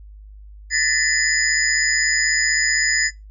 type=tone cluster; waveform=sine; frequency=1735 / 1851 / 2006 / 5010 / 6990 Hz; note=A6 / A#6 / B6 / D#8 / A8; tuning=-25 / -13 / +26 / +11 / -12 cents; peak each=-23 dBFS; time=0.7-3.11 s; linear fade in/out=50 ms; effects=noise-tail reverb RT60 0.2 s tail -19 dB re dry + added 51 Hz sine -38 dBFS peak until 3.3 s